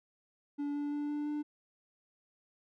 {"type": "tone with pitch steps", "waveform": "triangle", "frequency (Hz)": [288.2, 290.4, 292.6, 294.8, 297], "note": ["D4", "D4", "D4", "D4", "D4"], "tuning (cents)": [-33, -19, -6, 7, 20], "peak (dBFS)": -31, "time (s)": [0.58, 1.43], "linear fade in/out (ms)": 20, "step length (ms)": 170, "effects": []}